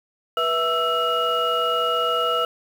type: tone cluster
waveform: sine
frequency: 487.9 / 655 / 1326 / 2884 Hz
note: B4 / E5 / E6 / F#7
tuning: -21 / -11 / +10 / -45 cents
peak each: -25 / -26 / -21 / -26 dBFS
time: 0.37-2.45 s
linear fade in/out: 2 ms
effects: tanh soft clip ceiling -11 dBFS + 7-bit